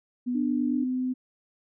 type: tone with pitch glide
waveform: sine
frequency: 246.9 to 254.9 Hz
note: B3 to C4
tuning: 0 to -45 cents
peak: -25 dBFS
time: 0.26-1.14 s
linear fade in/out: 20 ms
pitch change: +55 cents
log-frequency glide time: 0.66-0.87 s
type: tone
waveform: sine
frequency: 296.3 Hz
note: D4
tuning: 15 cents sharp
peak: -27 dBFS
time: 0.34-0.85 s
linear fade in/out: 20 ms
effects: none